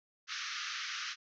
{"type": "band-pass noise", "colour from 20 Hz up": "pink", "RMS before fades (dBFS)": -40, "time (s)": [0.27, 1.16], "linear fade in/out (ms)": 50, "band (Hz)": [1200, 6300], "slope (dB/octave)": 96, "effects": []}